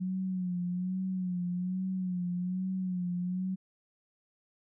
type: tone with vibrato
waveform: sine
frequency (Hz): 182.5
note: F#3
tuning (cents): -24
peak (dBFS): -30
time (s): 0-3.56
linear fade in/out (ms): 20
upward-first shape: sine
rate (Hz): 1.2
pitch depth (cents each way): 54
effects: none